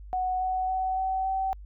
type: tone with pitch steps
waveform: sine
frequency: 740 / 746.4 / 752.9 / 759.5 / 766.1 Hz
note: F#5 / F#5 / F#5 / F#5 / G5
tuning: 0 / +15 / +30 / +45 / -40 cents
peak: -25 dBFS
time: 0.13-1.53 s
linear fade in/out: 0 ms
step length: 280 ms
effects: added 50 Hz sine -41 dBFS peak until 1.65 s